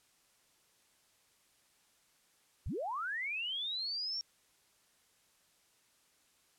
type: linear sweep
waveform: sine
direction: up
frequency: 35.36 to 5588 Hz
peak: -35 dBFS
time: 2.66-4.21 s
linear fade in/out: 0 ms
effects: white hiss -70 dBFS RMS until 6.58 s + low-pass 11000 Hz 12 dB/octave